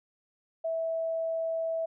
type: tone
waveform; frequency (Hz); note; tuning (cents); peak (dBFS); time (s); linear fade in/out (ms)
sine; 654; E5; -14; -28; 0.64-1.86; 10
effects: none